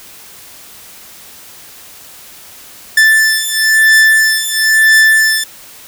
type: beating tone pair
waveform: 45% pulse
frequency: 1760 / 1761 Hz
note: A6 / A6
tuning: 0 / +1 cents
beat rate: 1 Hz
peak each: -10 dBFS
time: 2.97-5.44 s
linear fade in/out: 5 ms
effects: white hiss -36 dBFS RMS until 5.87 s